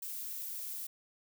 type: noise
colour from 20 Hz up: violet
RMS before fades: -41 dBFS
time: 0.02-0.87 s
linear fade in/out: 5 ms
effects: none